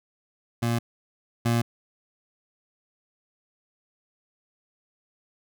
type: tone pair in turn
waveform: 25% pulse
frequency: 117.4 / 117.4 Hz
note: A#2 / A#2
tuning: +13 / +13 cents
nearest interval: unison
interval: 0 cents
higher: neither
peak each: -19 / -17 dBFS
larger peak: second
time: 0.62-0.79 / 1.45-1.62 s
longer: neither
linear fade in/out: 10 ms
effects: none